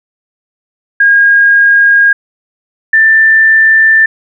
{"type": "tone pair in turn", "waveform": "sine", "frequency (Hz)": [1628, 1777], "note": ["G#6", "A6"], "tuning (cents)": [-35, 17], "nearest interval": "major second", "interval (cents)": 152, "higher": "second", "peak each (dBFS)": -3, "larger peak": "neither", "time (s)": [[1, 2.13], [2.93, 4.06]], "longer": "neither", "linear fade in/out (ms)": 5, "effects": []}